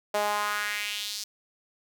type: tone with high-pass filter sweep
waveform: sawtooth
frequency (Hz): 207.4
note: G#3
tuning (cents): -2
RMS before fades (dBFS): -30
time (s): 0.14-1.24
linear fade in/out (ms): 5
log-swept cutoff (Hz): 610 to 5200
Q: 2.6
effects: none